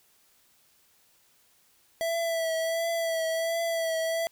square tone with vibrato, 659.3 Hz, E5, in tune, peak -27 dBFS, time 2.01-4.27 s, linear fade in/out 0 ms, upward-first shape triangle, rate 1.4 Hz, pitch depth 35 cents each way, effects white hiss -64 dBFS RMS until 4.31 s

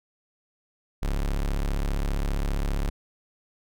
40% pulse tone, 35 Hz, C#1, 18 cents sharp, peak -23 dBFS, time 1.02-2.9 s, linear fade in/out 10 ms, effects none

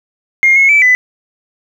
sine tone with pitch steps, 2128 / 2177 / 2314 / 2001 Hz, C7 / C#7 / D7 / B6, +29 / -32 / -26 / +22 cents, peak -4 dBFS, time 0.43-0.95 s, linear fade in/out 0 ms, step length 130 ms, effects tanh soft clip ceiling -1 dBFS + 7-bit

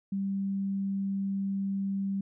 sine tone, 196 Hz, G3, in tune, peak -28 dBFS, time 0.12-2.21 s, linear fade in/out 5 ms, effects none

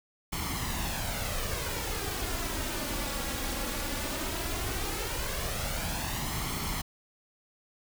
pink noise with flanger, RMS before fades -33 dBFS, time 0.32-6.82 s, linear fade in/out 10 ms, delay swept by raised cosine 0.93 to 3.63 ms, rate 0.16 Hz, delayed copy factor +0.55, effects none

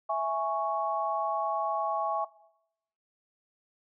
sine chord, C# minor, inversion first, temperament equal, 659.3 / 830.6 / 1108.7 Hz, E5 / G#5 / C#6, 0 / 0 / 0 cents, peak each -31 dBFS, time 0.09-2.25 s, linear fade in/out 10 ms, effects noise-tail reverb RT60 0.8 s tail -20 dB re dry

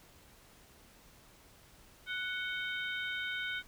harmonic tone with a mistuned harmonic, 740 Hz, F#5, in tune, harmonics 2 / 3 / 4 / 5, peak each -37 / -41 / -43 / -45 dBFS, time 2.06-3.63 s, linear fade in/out 50 ms, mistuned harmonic 4, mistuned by +77 cents, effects pink hiss -60 dBFS RMS until 3.67 s

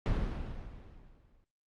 brown noise with exponential decay, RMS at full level -27 dBFS, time 0.06-1.44 s, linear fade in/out 0 ms, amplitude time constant 300 ms, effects low-pass 4000 Hz 12 dB/octave + Opus 48 kbps

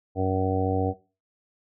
harmonic tone, 94.5 Hz, F#2, 37 cents sharp, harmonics 1 / 2 / 3 / 4 / 5 / 6 / 7 / 8, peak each -27 / -35 / -28 / -36 / -28 / -37 / -33 / -31 dBFS, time 0.15-0.94 s, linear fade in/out 50 ms, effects noise-tail reverb RT60 0.3 s tail -17 dB re dry

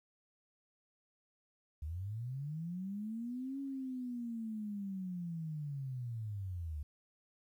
sine linear two-way sweep, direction up then down, 71.6 to 277.2 to 71.6 Hz, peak -38 dBFS, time 1.82-6.83 s, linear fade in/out 5 ms, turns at 3.6 s, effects 12-bit

